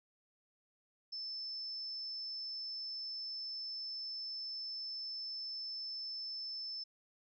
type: tone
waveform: sine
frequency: 5274 Hz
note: E8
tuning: in tune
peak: -40 dBFS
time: 1.12-6.84 s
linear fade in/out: 10 ms
effects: none